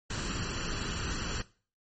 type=noise with comb filter; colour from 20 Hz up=pink; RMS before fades=-34 dBFS; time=0.1-1.42 s; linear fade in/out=5 ms; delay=0.69 ms; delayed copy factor=+0.55; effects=noise-tail reverb RT60 0.4 s tail -19 dB re dry + MP3 32 kbps